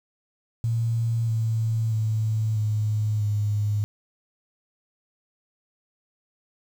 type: tone with pitch steps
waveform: sine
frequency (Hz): 115 / 112.24 / 109.55 / 106.93 / 104.36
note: A#2 / A2 / A2 / A2 / G#2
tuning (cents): -23 / +35 / -7 / -49 / +9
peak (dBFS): -21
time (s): 0.64-3.84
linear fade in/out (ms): 0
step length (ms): 640
effects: 8-bit